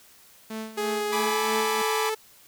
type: tone with tremolo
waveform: sawtooth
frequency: 220 Hz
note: A3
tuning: in tune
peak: -27 dBFS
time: 0.5-1.82 s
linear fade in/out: 5 ms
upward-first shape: sine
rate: 3.1 Hz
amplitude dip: 75%
type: tone with pitch glide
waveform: sawtooth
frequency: 417.1 to 436.8 Hz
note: G#4 to A4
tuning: +7 to -13 cents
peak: -22 dBFS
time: 0.77-2.15 s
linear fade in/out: 10 ms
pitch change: +80 cents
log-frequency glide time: 1.1-1.46 s
type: chord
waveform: sawtooth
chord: G# diminished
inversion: none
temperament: equal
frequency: 830.6 / 987.8 / 1174.7 Hz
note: G#5 / B5 / D6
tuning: 0 / 0 / 0 cents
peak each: -28 / -26 / -27 dBFS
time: 1.12-2.1 s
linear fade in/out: 10 ms
effects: white hiss -54 dBFS RMS until 2.47 s